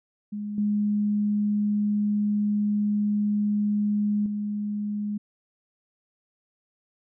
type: tone with level steps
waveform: sine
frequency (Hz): 207.7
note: G#3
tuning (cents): 0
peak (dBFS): -29 / -21 / -26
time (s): 0.32-5.18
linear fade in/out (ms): 10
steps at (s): 0.58 / 4.26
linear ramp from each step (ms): 2
effects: none